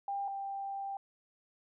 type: tone pair in turn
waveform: sine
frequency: 797 / 788.8 Hz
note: G5 / G5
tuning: +28 / +11 cents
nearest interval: unison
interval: 17 cents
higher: first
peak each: -33 / -36 dBFS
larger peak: first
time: 0.08-0.28 / 0.28-0.97 s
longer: second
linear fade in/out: 2 ms
effects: none